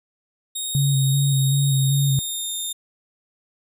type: tone with pitch glide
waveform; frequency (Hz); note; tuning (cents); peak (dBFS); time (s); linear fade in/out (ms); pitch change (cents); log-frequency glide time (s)
15% pulse; 3729 to 3644; A#7 to A#7; 0 to -40; -19; 0.55-2.73; 10; -40; 1.74-2.57
type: tone with vibrato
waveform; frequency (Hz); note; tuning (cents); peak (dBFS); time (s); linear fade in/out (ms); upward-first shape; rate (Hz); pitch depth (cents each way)
sine; 137.3; C#3; -16; -16; 0.75-2.19; 0; square; 2.6; 29
effects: none